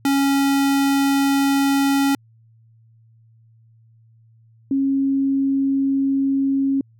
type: tone pair in turn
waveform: square / sine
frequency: 276.7 / 272.6 Hz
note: C#4 / C#4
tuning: -3 / -29 cents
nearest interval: unison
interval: 26 cents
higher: first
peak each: -16 dBFS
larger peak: neither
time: 0.05-2.15 / 4.71-6.81 s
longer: neither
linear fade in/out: 2 ms
effects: added 113 Hz sine -50 dBFS peak until 6.99 s